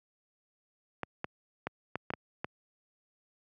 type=clicks; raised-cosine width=0.5 ms; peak=-18 dBFS; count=7; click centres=1.033 / 1.244 / 1.67 / 1.956 / 2.104 / 2.137 / 2.445 s; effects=high-pass 100 Hz 12 dB/octave